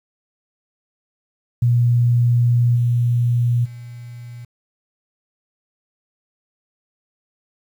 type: tone with level steps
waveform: sine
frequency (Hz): 120.2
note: B2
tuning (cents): -46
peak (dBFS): -12 / -14 / -32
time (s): 1.62-4.45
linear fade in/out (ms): 5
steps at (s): 2.75 / 3.64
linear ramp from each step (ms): 20
effects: 8-bit